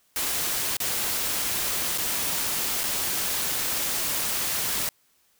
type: noise with dropouts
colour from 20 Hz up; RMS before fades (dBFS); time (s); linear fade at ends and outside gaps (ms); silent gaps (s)
white; -27; 0.16-4.89; 1; 0.769-0.802 / 1.977-1.982 / 2.834-2.838
effects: white hiss -65 dBFS RMS until 5.39 s